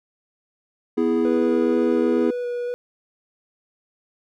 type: chord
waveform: triangle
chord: E major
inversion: second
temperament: equal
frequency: 246.9 / 329.6 / 415.3 Hz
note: B3 / E4 / G#4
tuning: 0 / 0 / 0 cents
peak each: -20 dBFS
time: 0.97-2.31 s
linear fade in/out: 10 ms
type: tone with vibrato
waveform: triangle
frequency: 487.4 Hz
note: B4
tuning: 23 cents flat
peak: -22 dBFS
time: 1.25-2.74 s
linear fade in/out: 0 ms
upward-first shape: square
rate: 2.1 Hz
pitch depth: 9 cents each way
effects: none